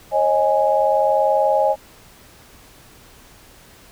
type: chord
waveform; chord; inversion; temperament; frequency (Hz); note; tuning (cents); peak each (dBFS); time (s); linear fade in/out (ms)
sine; C# suspended second; none; equal with one note detuned; 542 / 622.3 / 830.6; C#5 / D#5 / G#5; -39 / 0 / 0; -19 / -18 / -18; 0.11-1.76; 50
effects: pink hiss -47 dBFS RMS until 3.91 s